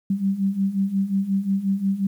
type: beating tone pair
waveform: sine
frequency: 191.9 / 197.5 Hz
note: G3 / G3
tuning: -37 / +13 cents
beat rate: 5.6 Hz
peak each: -25 / -21 dBFS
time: 0.1-2.07 s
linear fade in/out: 5 ms
effects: 9-bit